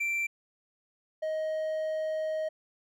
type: tone pair in turn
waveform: triangle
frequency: 2349 / 627.4 Hz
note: D7 / D#5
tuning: 0 / +14 cents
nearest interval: octave + major seventh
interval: 2286 cents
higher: first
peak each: -26 / -27 dBFS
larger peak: first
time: 0-0.27 / 1.22-2.49 s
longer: second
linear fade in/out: 10 ms
effects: none